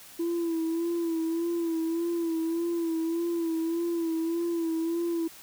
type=tone with vibrato; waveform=sine; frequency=333.3 Hz; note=E4; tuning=19 cents sharp; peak=-24 dBFS; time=0.19-5.28 s; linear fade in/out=10 ms; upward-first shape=sine; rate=1.7 Hz; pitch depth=46 cents each way; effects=tanh soft clip ceiling -24 dBFS + white hiss -49 dBFS RMS until 5.42 s